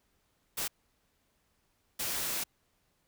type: noise bursts at uneven times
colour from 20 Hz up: white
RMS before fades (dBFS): -34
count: 2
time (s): 0.57-0.68 / 1.99-2.44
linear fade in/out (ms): 10
effects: pink hiss -74 dBFS RMS until 3.07 s